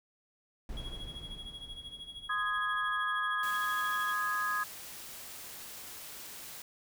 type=noise with exponential decay; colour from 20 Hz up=brown; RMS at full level=-40 dBFS; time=0.69-4.24 s; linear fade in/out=2 ms; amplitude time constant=770 ms
type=tone with tremolo; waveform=triangle; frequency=3322 Hz; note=G#7; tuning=in tune; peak=-39 dBFS; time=0.77-4.14 s; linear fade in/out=0 ms; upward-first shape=sine; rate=13 Hz; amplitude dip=75%
type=chord; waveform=sine; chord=Ab major; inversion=first; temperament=equal with one note detuned; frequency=1034.5 / 1244.5 / 1661.2 Hz; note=C6 / Eb6 / Ab6; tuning=-20 / 0 / 0 cents; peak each=-39 / -33 / -33 dBFS; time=2.29-4.64 s; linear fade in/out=10 ms
type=noise; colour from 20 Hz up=white; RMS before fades=-46 dBFS; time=3.43-6.62 s; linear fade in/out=2 ms
effects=none